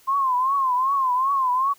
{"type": "tone with vibrato", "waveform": "sine", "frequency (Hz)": 1052, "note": "C6", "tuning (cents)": 9, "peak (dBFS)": -18, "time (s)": [0.07, 1.74], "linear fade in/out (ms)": 20, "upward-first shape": "triangle", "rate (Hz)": 2.6, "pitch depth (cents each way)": 130, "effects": ["white hiss -55 dBFS RMS until 1.78 s"]}